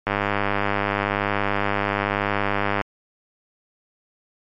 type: click train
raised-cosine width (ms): 0.5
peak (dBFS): -6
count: 278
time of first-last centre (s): 0.07-2.813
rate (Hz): 101
effects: MP3 48 kbps